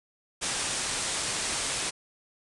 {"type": "low-pass noise", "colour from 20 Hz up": "white", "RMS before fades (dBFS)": -31, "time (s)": [0.41, 1.91], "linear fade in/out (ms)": 20, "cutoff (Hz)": 9800, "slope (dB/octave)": 96, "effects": []}